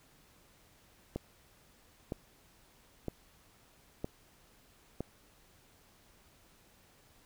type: click train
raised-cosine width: 2 ms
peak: -22 dBFS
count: 5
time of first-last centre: 1.16-5.006 s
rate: 1.04 Hz
effects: pink hiss -64 dBFS RMS until 7.25 s